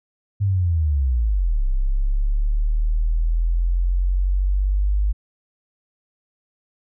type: linear two-way sweep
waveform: sine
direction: down then up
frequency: 102.3 to 32.32 to 51 Hz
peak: -16 dBFS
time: 0.4-5.13 s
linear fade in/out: 20 ms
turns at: 1.65 s
effects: none